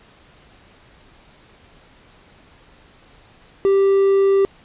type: tone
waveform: triangle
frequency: 392 Hz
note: G4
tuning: in tune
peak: -10 dBFS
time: 3.65-4.45 s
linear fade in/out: 0 ms
effects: pink hiss -50 dBFS RMS until 4.64 s + resampled to 8000 Hz